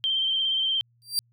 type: tone with vibrato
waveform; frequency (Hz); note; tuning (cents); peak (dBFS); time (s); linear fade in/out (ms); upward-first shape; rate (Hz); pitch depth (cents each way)
sine; 3134; G7; -1; -22; 0.04-0.81; 0; sine; 17; 31
type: tone with exponential growth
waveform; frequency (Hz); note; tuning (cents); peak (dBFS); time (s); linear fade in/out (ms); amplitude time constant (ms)
sawtooth; 4711; D8; +5; -16; 1.02-1.19; 0; 36
effects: added 118 Hz sine -61 dBFS peak until 1.32 s